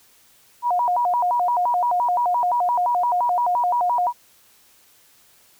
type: tone with vibrato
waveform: sine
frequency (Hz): 830.6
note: G#5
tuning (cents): 0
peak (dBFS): -17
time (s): 0.62-4.13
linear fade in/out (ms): 50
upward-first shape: square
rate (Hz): 5.8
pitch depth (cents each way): 260
effects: white hiss -55 dBFS RMS until 5.59 s